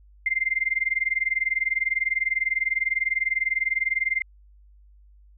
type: tone with tremolo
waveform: sine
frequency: 2093 Hz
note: C7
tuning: in tune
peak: -18 dBFS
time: 0.26-4.22 s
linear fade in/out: 2 ms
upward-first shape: sine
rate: 20 Hz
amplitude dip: 95%
effects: added 50 Hz sine -50 dBFS peak until 5.37 s